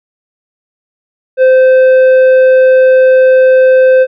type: tone with tanh clipping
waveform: sine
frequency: 518 Hz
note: C5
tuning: 17 cents flat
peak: -4 dBFS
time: 1.37-4.07 s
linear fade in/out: 50 ms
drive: 7 dB
effects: none